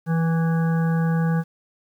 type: harmonic tone with a mistuned harmonic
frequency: 164.81 Hz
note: E3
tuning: in tune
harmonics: 1 / 3 / 5 / 7 / 9 / 10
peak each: -18 / -32 / -34 / -38 / -38 / -37 dBFS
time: 0.06-1.44 s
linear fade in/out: 50 ms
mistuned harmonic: 3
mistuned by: -17 cents
effects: 9-bit